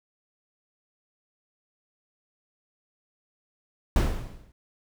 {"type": "noise with exponential decay", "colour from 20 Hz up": "brown", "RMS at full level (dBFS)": -17, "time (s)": [3.96, 4.52], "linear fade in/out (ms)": 2, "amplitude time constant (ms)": 120, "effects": []}